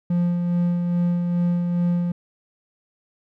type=tone with tremolo; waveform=triangle; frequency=174.61 Hz; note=F3; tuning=in tune; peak=-15 dBFS; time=0.1-2.12 s; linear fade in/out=5 ms; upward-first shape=sine; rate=2.4 Hz; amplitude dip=35%; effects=none